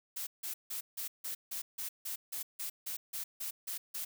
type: noise bursts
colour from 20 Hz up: blue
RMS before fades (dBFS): -39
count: 15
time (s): 0.16-4.05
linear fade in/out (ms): 10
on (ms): 110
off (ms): 160
effects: none